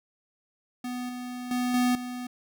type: tone with level steps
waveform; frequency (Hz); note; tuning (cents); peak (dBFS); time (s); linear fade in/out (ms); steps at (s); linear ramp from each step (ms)
square; 247.9; B3; +7; -32 / -35 / -26 / -22 / -34; 0.84-2.27; 5; 1.09 / 1.51 / 1.74 / 1.95; 2
effects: none